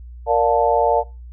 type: chord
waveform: sine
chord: Bb major seventh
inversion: none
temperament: equal with one note detuned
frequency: 466.2 / 587.3 / 708.2 / 880 Hz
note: Bb4 / D5 / F5 / A5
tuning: 0 / 0 / +24 / 0 cents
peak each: -19 dBFS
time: 0.26-1.04 s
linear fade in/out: 50 ms
effects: noise-tail reverb RT60 0.3 s tail -23 dB re dry + added 60 Hz sine -34 dBFS peak until 1.32 s